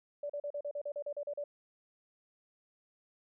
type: tone bursts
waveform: sine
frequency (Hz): 580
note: D5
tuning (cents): -22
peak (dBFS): -35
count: 12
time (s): 0.23-1.44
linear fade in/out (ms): 5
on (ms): 66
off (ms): 38
effects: none